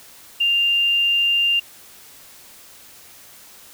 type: tone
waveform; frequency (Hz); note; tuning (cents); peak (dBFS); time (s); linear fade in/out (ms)
sine; 2794; F7; 0; -15; 0.4-1.6; 10
effects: white hiss -45 dBFS RMS until 3.73 s